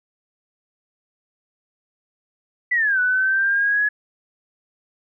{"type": "exponential two-way sweep", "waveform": "sine", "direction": "down then up", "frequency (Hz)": [2006, 1480, 1695], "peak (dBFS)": -16, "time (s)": [2.71, 3.89], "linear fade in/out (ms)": 10, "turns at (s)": 3, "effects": []}